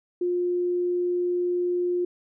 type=tone; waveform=sine; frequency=354.8 Hz; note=F4; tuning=27 cents sharp; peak=-22 dBFS; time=0.21-2.05 s; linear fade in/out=5 ms; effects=none